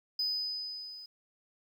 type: tone with level ramp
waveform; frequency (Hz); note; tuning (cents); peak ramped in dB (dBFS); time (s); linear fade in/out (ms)
sine; 5000; D#8; +8; -26 to -45; 0.19-1.06; 5
effects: tanh soft clip ceiling -27 dBFS + 11-bit